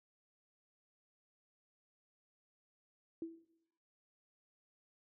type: tone with exponential decay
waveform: sine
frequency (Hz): 329.6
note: E4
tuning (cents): 0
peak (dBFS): -36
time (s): 3.22-3.45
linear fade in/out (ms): 2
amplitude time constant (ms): 48
effects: noise-tail reverb RT60 0.8 s tail -17 dB re dry